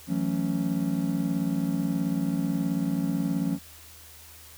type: chord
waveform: triangle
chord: F# minor seventh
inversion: third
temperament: just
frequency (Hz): 166.5 / 185 / 222 / 277.5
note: E3 / F#3 / A3 / C#4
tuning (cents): +18 / 0 / +16 / +2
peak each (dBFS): -28 / -28 / -30 / -27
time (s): 0.07-3.59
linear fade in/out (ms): 50
effects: added 79 Hz sine -53 dBFS peak until 4.57 s + white hiss -49 dBFS RMS until 4.57 s